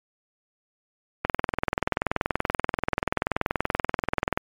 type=click train; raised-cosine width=0.5 ms; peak=-7 dBFS; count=66; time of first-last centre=1.25-4.375 s; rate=20.8 Hz; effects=MP3 96 kbps